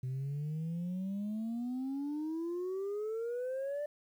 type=exponential sweep; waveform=sine; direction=up; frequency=126.4 to 596 Hz; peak=-32 dBFS; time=0.03-3.86 s; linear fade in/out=5 ms; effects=tanh soft clip ceiling -33 dBFS + 11-bit